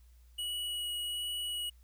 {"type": "tone with vibrato", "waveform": "square", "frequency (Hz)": 2920, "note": "F#7", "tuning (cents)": -24, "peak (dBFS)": -35, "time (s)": [0.38, 1.7], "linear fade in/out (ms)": 10, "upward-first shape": "sine", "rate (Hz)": 1.3, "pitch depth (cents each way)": 8, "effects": ["added 60 Hz sine -56 dBFS peak until 1.83 s", "white hiss -72 dBFS RMS until 1.83 s"]}